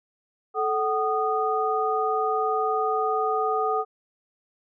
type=tone cluster; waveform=sine; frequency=435.9 / 753 / 1232 Hz; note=A4 / F#5 / D#6; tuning=-16 / +30 / -17 cents; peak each=-26 dBFS; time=0.54-3.85 s; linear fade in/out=50 ms; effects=none